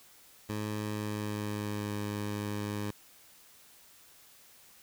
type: tone with pitch glide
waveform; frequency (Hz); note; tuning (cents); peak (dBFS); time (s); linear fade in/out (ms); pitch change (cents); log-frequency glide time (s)
15% pulse; 106 to 103.58; G#2 to G#2; +36 to -4; -27; 0.49-2.91; 5; -40; 0.88-1.91
effects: white hiss -58 dBFS RMS until 4.82 s